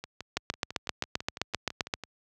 two click trains, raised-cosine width 0.2 ms, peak -21 / -10 dBFS, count 13 / 13, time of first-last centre 0.04-2.037 / 0.37-1.939 s, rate 6.01 / 7.65 Hz, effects high-pass 60 Hz 12 dB/octave

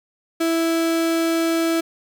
35% pulse tone, 329.6 Hz, E4, in tune, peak -16 dBFS, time 0.4-1.81 s, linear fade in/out 10 ms, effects none

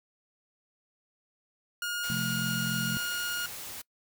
sawtooth tone, 1428 Hz, F6, 38 cents sharp, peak -27 dBFS, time 1.82-3.46 s, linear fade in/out 2 ms
white noise, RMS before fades -41 dBFS, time 2.03-3.82 s, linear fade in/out 10 ms
sine chord, F major, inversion second, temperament just, 130.96 / 174.61 / 218.3 Hz, C3 / F3 / A3, +2 / 0 / -13 cents, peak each -35 dBFS, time 2.1-2.97 s, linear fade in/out 0 ms
effects noise-tail reverb RT60 0.1 s tail -24 dB re dry

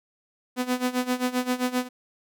sawtooth tone with tremolo, 250.6 Hz, B3, 25 cents sharp, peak -17 dBFS, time 0.56-1.89 s, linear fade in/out 50 ms, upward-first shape sine, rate 7.6 Hz, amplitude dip 85%, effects none

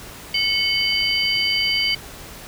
sine tone cluster, 2202 / 3029 / 4698 Hz, C#7 / F#7 / D8, -12 / +40 / 0 cents, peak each -22 dBFS, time 0.34-1.95 s, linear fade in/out 5 ms, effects pink hiss -38 dBFS RMS until 2.47 s

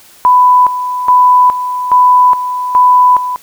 sine tone with tremolo, 996 Hz, B5, 14 cents sharp, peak -3 dBFS, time 0.25-3.36 s, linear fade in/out 0 ms, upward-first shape square, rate 1.2 Hz, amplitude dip 70%, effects white hiss -41 dBFS RMS until 3.42 s

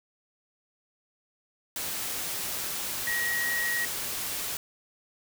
sine tone in noise, 1900 Hz, A#6, 33 cents sharp, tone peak -27 dBFS, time 3.07-3.85 s, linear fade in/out 2 ms, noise white, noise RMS -33 dBFS, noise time 1.76-4.57 s, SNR +3 dB, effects none

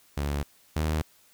sawtooth tone pair in turn, 71.8 / 77.88 Hz, D2 / D#2, -39 / +2 cents, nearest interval minor second, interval 141 cents, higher second, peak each -23 / -21 dBFS, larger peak second, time 0.17-0.43 / 0.76-1.02 s, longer neither, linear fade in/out 5 ms, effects white hiss -60 dBFS RMS until 1.33 s

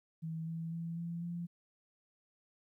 sine tone with pitch steps, 161.7 / 164.24 / 166.82 / 169.45 / 172.11 Hz, E3 / E3 / E3 / E3 / F3, -33 / -6 / +21 / +48 / -25 cents, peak -37 dBFS, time 0.22-1.47 s, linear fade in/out 20 ms, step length 250 ms, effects 13-bit

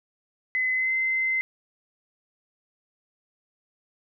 sine tone with pitch glide, 2031 to 2065 Hz, B6 to C7, +48 to -23 cents, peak -22 dBFS, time 0.55-1.41 s, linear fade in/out 0 ms, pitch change +29 cents, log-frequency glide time 0.74-0.93 s, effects none

